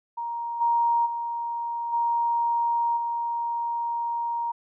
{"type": "tone with level steps", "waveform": "sine", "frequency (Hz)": 938, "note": "A#5", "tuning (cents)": 11, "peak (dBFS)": [-28, -19, -27, -21, -25], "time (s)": [0.17, 4.52], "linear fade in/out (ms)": 10, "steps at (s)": [0.6, 1.05, 1.92, 2.96], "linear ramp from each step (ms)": 20, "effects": []}